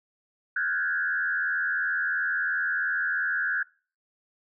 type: tone with frequency modulation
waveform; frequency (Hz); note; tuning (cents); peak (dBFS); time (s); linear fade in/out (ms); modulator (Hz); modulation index
sine; 1568; G6; 0; -24; 0.56-3.63; 5; 82.9; 1.5
effects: noise-tail reverb RT60 0.4 s tail -24 dB re dry